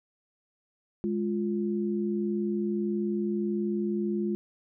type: tone pair together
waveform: sine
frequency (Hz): 207.7 / 349.3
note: G#3 / F4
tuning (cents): 0 / 0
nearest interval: major sixth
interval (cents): 900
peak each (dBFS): -28 / -30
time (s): 1.04-4.35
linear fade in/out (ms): 0
effects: none